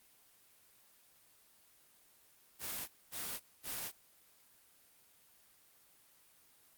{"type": "noise bursts", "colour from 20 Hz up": "white", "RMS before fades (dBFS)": -41, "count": 3, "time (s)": [2.59, 3.92], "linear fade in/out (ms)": 50, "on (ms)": 290, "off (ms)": 230, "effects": ["white hiss -66 dBFS RMS until 6.77 s", "Opus 24 kbps"]}